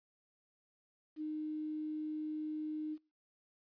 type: tone with quantisation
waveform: sine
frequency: 307.6 Hz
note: D#4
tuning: 20 cents flat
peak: -37 dBFS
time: 1.16-2.98 s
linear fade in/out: 50 ms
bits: 11
effects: noise-tail reverb RT60 0.3 s tail -23 dB re dry + resampled to 11025 Hz